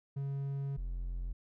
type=tone pair in turn; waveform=triangle; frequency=138.59 / 43.65 Hz; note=C#3 / F1; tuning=0 / 0 cents; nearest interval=octave + minor sixth; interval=2000 cents; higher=first; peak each=-32 / -33 dBFS; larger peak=first; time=0.16-0.77 / 0.77-1.33 s; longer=first; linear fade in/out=10 ms; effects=none